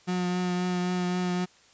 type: tone with vibrato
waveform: 35% pulse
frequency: 180 Hz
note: F#3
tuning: 47 cents flat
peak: -24 dBFS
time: 0.07-1.46 s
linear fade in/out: 20 ms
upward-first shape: triangle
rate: 3.8 Hz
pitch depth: 17 cents each way
effects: white hiss -58 dBFS RMS until 1.73 s + resampled to 16000 Hz

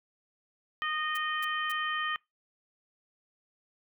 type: harmonic tone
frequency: 617 Hz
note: D#5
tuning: 15 cents flat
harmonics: 2 / 3 / 4 / 5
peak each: -33 / -33 / -42 / -37 dBFS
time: 0.82-2.16 s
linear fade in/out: 0 ms
type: noise bursts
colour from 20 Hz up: blue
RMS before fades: -43 dBFS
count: 3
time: 1.15-1.719 s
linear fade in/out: 2 ms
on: 23 ms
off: 250 ms
effects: noise-tail reverb RT60 0.2 s tail -25 dB re dry

